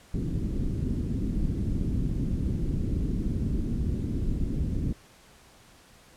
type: low-pass noise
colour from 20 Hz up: pink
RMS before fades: -28 dBFS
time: 0.14-4.93 s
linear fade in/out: 5 ms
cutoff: 300 Hz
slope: 24 dB/octave
effects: pink hiss -55 dBFS RMS until 6.16 s + low-pass 11000 Hz 12 dB/octave